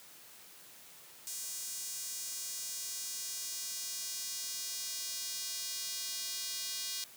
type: tone with high-pass filter sweep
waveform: square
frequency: 220 Hz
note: A3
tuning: in tune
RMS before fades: -40 dBFS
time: 1.27-7.04 s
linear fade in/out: 0 ms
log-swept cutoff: 7100 to 4600 Hz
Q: 1.5
effects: white hiss -55 dBFS RMS until 7.16 s + high-pass 100 Hz 12 dB/octave